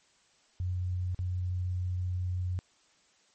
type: tone with dropouts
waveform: sine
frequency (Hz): 90.6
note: F#2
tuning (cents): -36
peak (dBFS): -29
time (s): 0.6-2.59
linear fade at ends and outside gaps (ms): 0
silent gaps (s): 1.146-1.19
effects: white hiss -66 dBFS RMS until 3.34 s + MP3 32 kbps